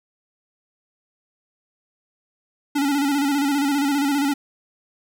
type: tone with vibrato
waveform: square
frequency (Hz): 282.7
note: C#4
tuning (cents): +34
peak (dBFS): -19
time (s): 2.75-4.34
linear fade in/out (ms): 10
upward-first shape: square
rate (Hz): 15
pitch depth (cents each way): 51
effects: none